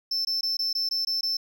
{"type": "tone bursts", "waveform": "triangle", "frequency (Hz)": 5310, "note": "E8", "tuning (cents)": 12, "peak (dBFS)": -23, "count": 8, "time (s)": [0.11, 1.37], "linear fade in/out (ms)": 5, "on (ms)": 140, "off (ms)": 20, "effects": []}